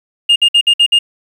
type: tone bursts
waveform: sine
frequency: 2831 Hz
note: F7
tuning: 23 cents sharp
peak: -3 dBFS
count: 6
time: 0.29-0.99 s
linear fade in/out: 10 ms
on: 70 ms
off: 56 ms
effects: tanh soft clip ceiling -5 dBFS + 7-bit